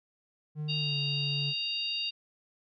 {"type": "tone with pitch glide", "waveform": "triangle", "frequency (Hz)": [151.6, 143.26], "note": ["D#3", "D3"], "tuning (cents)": [-45, -43], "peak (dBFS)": -30, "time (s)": [0.55, 1.54], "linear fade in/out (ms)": 50, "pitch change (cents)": -98, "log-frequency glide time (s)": [0.77, 0.97]}
{"type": "harmonic tone", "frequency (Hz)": 932.3, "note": "A#5", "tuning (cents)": 0, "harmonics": [3, 4, 5], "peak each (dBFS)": [-33, -36, -36], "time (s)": [0.68, 2.11], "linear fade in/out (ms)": 20}
{"effects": []}